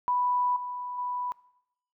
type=tone with level steps; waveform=sine; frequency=987.8 Hz; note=B5; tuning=in tune; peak=-23 / -33 / -29 dBFS; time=0.08-1.32 s; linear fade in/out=0 ms; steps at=0.56 / 0.98 s; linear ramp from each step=5 ms; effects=noise-tail reverb RT60 0.8 s tail -21 dB re dry